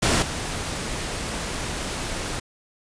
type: noise with level steps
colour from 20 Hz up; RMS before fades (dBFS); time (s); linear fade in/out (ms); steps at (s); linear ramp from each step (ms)
pink; -20 / -29; 0.02-2.4; 10; 0.22; 5
effects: resampled to 22050 Hz